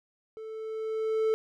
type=tone with level ramp; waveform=triangle; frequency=440 Hz; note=A4; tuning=in tune; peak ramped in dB=-37 to -20 dBFS; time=0.37-1.34 s; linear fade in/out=0 ms; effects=none